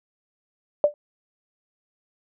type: tone with exponential decay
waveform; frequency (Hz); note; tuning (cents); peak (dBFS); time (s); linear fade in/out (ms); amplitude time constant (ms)
sine; 589; D5; +5; -9; 0.84-0.94; 1; 21
effects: none